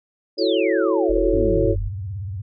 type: chord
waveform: sine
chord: F# minor seventh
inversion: third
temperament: equal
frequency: 329.6 / 370 / 440 / 554.4 Hz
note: E4 / F#4 / A4 / C#5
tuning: 0 / 0 / 0 / 0 cents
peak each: -22 dBFS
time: 0.37-1.76 s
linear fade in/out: 50 ms
type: exponential sweep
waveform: sine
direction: down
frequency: 5060 to 82.41 Hz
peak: -27 dBFS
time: 0.38-1.79 s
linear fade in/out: 5 ms
type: tone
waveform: sine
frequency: 43.65 Hz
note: F1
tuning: in tune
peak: -23 dBFS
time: 1.09-1.89 s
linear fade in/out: 10 ms
type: tone with vibrato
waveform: sine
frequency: 96.8 Hz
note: G2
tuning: 21 cents flat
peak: -26 dBFS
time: 1.33-2.42 s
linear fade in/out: 10 ms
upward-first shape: triangle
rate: 17 Hz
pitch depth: 230 cents each way
effects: none